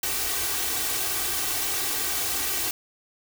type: noise with comb filter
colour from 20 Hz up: white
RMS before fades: -27 dBFS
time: 0.03-2.71 s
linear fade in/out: 2 ms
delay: 2.6 ms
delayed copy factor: +0.75
effects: none